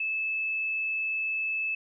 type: tone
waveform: sine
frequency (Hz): 2614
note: E7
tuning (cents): -15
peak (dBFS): -27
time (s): 0-1.75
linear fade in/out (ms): 5
effects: none